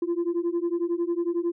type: beating tone pair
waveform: sine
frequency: 338 / 349 Hz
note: E4 / F4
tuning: +43 / -1 cents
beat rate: 11 Hz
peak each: -25 dBFS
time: 0.02-1.52 s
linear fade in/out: 5 ms
effects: tanh soft clip ceiling -20 dBFS